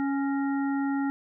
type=harmonic tone with a mistuned harmonic; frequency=277.3 Hz; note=C#4; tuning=1 cent sharp; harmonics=1 / 3 / 5 / 7; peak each=-25 / -35 / -39 / -42 dBFS; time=0-1.1 s; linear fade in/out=0 ms; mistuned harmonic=7; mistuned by=-60 cents; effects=none